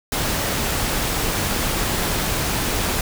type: noise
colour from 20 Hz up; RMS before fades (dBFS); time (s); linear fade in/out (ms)
pink; -22; 0.12-3.01; 2
effects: none